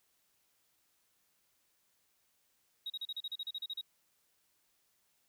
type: tone bursts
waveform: sine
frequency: 3800 Hz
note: A#7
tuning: 33 cents sharp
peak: -35 dBFS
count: 13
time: 2.86-3.812 s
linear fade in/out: 5 ms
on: 40 ms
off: 36 ms
effects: tanh soft clip ceiling -35 dBFS + white hiss -75 dBFS RMS until 5.28 s